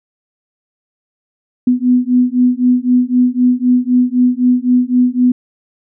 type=beating tone pair; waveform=sine; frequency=246.9 / 250.8 Hz; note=B3 / B3; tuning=0 / +27 cents; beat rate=3.9 Hz; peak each=-12 dBFS; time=1.67-5.32 s; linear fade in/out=5 ms; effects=none